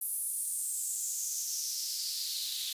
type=noise with high-pass filter sweep; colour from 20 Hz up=white; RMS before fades=-35 dBFS; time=0.01-2.73 s; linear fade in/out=5 ms; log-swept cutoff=11000 to 3600 Hz; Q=4.5; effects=resampled to 32000 Hz